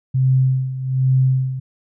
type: tone with tremolo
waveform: sine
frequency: 130.81 Hz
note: C3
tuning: in tune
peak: -11 dBFS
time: 0.14-1.6 s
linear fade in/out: 10 ms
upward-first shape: sine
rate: 1.2 Hz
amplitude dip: 75%
effects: none